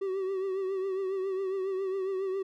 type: tone with vibrato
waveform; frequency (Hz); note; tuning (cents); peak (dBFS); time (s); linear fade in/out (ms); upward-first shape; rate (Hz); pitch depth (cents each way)
triangle; 382.8; G4; -41; -27; 0.01-2.43; 10; triangle; 7.3; 62
effects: none